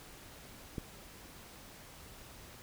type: click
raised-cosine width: 3 ms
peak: -24 dBFS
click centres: 0.782 s
effects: pink hiss -53 dBFS RMS until 2.62 s